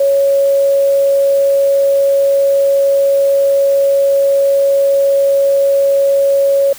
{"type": "tone", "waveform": "sine", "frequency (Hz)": 554.4, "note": "C#5", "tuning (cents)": 0, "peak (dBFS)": -8, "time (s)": [0, 6.73], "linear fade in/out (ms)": 5, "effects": ["white hiss -34 dBFS RMS until 6.78 s"]}